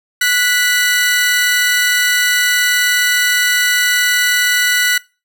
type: tone pair together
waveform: sawtooth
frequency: 1471.8 / 1975.5 Hz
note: F#6 / B6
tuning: -10 / 0 cents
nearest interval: perfect fourth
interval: 510 cents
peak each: -11 dBFS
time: 0.21-4.98 s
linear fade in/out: 5 ms
effects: noise-tail reverb RT60 0.3 s tail -22 dB re dry